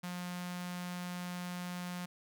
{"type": "tone with notch filter", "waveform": "sawtooth", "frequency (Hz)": 178.1, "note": "F3", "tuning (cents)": 34, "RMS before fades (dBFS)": -41, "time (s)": [0.03, 2.06], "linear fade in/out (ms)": 10, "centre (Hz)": 390, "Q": 0.71, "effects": []}